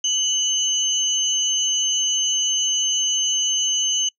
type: tone pair together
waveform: sine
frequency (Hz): 2972 / 6297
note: F#7 / G8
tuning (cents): +7 / +7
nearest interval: octave + minor second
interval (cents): 1300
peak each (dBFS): -21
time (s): 0.04-4.09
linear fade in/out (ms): 5
effects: noise-tail reverb RT60 0.1 s tail -26 dB re dry